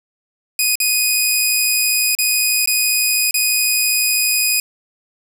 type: tone with dropouts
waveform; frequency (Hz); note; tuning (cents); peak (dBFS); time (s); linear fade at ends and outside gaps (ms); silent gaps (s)
10% pulse; 2489; D#7; 0; -5; 0.59-4.6; 2; 0.755-0.801 / 2.151-2.187 / 2.659-2.674 / 3.31-3.342
effects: 7-bit